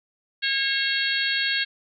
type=harmonic tone; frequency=544 Hz; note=C#5; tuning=33 cents flat; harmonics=3 / 4 / 5 / 6 / 7 / 8; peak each=-26 / -31 / -30 / -29 / -30 / -29 dBFS; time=0.42-1.65 s; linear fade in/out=20 ms; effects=none